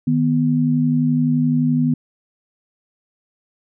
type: tone pair together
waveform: sine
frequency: 155.02 / 246.7 Hz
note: D#3 / B3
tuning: -6 / -2 cents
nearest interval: minor sixth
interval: 804 cents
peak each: -18 / -16 dBFS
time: 0.07-1.94 s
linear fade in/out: 5 ms
effects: none